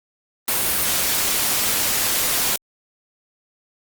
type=noise; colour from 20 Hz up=white; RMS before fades=-20 dBFS; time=0.48-2.56 s; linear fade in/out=2 ms; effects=Opus 32 kbps